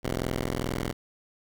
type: tone pair together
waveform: 5% pulse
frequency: 42.45 / 63.6 Hz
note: F1 / C2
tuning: -48 / -48 cents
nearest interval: perfect fifth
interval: 700 cents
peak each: -19 / -23 dBFS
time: 0.03-0.93 s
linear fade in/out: 20 ms
effects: none